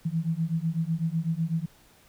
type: beating tone pair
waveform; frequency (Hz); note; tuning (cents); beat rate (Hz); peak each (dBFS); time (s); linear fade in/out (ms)
sine; 159.7 / 167.7; D#3 / E3; +45 / +30; 8; -28 / -28; 0.05-1.66; 10
effects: pink hiss -58 dBFS RMS until 2.08 s